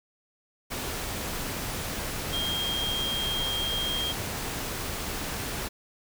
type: tone in noise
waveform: sine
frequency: 3219 Hz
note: G7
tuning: 45 cents sharp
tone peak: -28 dBFS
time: 2.32-4.13 s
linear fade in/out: 20 ms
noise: pink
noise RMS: -33 dBFS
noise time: 0.7-5.69 s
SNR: +2 dB
effects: none